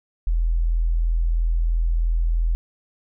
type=tone; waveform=sine; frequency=41.52 Hz; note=E1; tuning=13 cents sharp; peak=-17 dBFS; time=0.27-2.55 s; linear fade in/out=0 ms; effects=none